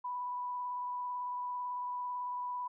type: tone with vibrato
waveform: sine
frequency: 987.8 Hz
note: B5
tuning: in tune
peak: -35 dBFS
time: 0.04-2.68 s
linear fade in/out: 10 ms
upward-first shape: square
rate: 18 Hz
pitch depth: 10 cents each way
effects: none